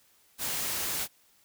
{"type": "noise", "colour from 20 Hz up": "white", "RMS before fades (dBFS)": -32, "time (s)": [0.38, 1.08], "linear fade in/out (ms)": 50, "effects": ["white hiss -64 dBFS RMS until 1.44 s"]}